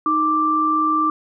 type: tone pair together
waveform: sine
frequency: 311.1 / 1175.5 Hz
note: D#4 / D6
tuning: 0 / +1 cents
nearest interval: octave + major seventh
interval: 2301 cents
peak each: -22 / -16 dBFS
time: 0.06-1.1 s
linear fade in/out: 2 ms
effects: none